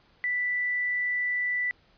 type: tone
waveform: sine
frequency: 1975.5 Hz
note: B6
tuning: in tune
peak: -25 dBFS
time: 0.24-1.71 s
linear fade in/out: 0 ms
effects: pink hiss -62 dBFS RMS until 1.97 s + resampled to 11025 Hz